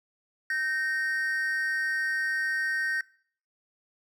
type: tone pair together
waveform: triangle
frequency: 1548 / 1853.2 Hz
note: G6 / A#6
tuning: -22 / -11 cents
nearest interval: minor third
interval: 311 cents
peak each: -28 / -27 dBFS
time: 0.5-3.01 s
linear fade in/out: 2 ms
effects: noise-tail reverb RT60 0.5 s tail -20 dB re dry